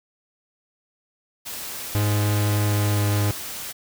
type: noise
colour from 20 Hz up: white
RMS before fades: -33 dBFS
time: 1.45-3.73 s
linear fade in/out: 20 ms
type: tone with pitch glide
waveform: 45% pulse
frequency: 103.83 to 102.99 Hz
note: G#2 to G#2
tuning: 0 to -14 cents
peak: -19 dBFS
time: 1.95-3.31 s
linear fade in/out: 0 ms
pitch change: -14 cents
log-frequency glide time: 2.55-3.11 s
effects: none